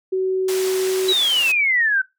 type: tone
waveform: sine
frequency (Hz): 376.4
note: F#4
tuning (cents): +30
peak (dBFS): -17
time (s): 0.12-1.13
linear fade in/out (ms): 10
type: band-pass noise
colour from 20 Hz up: white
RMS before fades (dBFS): -30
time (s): 0.48-1.52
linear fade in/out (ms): 5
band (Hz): 300 to 9600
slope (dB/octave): 12
type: exponential sweep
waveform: sine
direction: down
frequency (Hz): 3974 to 1507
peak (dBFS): -15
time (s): 1.08-2.02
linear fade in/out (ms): 10
effects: noise-tail reverb RT60 0.2 s tail -19 dB re dry